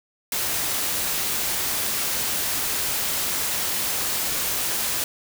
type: noise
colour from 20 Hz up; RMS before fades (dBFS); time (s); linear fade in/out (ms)
white; -25; 0.32-5.04; 2
effects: none